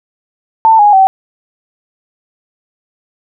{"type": "tone with pitch steps", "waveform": "sine", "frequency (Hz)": [892, 827.5, 767.6], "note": ["A5", "G#5", "G5"], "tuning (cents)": [23, -6, -37], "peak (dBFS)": -3, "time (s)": [0.65, 1.07], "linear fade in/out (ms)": 0, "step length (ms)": 140, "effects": []}